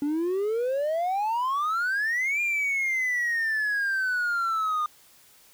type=exponential two-way sweep; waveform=triangle; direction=up then down; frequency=282.1 to 2420 to 1211 Hz; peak=-21 dBFS; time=0.02-4.86 s; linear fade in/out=2 ms; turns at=2.41 s; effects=tanh soft clip ceiling -18 dBFS + white hiss -56 dBFS RMS until 5.53 s